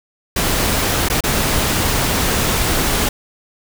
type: noise with dropouts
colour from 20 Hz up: pink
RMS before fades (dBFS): -17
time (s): 0.36-3.09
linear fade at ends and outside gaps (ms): 5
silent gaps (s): 1.086-1.099 / 1.207-1.237
effects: none